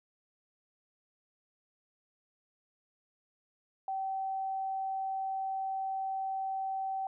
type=tone; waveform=sine; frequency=770 Hz; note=G5; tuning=31 cents flat; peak=-32 dBFS; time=3.88-7.07 s; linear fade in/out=2 ms; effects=none